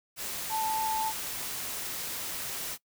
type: tone in noise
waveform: sine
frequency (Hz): 880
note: A5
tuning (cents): 0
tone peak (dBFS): -28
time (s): 0.49-1.13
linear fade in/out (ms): 50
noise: white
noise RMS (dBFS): -36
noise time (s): 0.16-2.78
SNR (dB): +5
effects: noise-tail reverb RT60 0.1 s tail -21 dB re dry